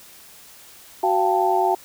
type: tone cluster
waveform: sine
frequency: 372.1 / 691 / 781 / 884 Hz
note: F#4 / F5 / G5 / A5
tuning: +10 / -19 / -7 / +8 cents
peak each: -22 dBFS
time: 1.03-1.75 s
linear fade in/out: 5 ms
effects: white hiss -46 dBFS RMS until 1.84 s